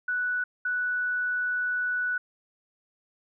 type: tone pair in turn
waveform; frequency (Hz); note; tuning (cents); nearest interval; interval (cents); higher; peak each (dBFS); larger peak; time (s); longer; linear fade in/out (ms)
sine; 1480 / 1480; F#6 / F#6; 0 / 0; unison; 0; neither; -25; neither; 0.08-0.44 / 0.65-2.18; second; 5
effects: none